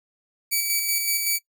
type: tone with tremolo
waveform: 5% pulse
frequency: 2293 Hz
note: D7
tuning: 42 cents flat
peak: -11 dBFS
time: 0.51-1.39 s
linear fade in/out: 20 ms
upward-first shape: square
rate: 5.3 Hz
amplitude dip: 35%
effects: noise-tail reverb RT60 0.1 s tail -18 dB re dry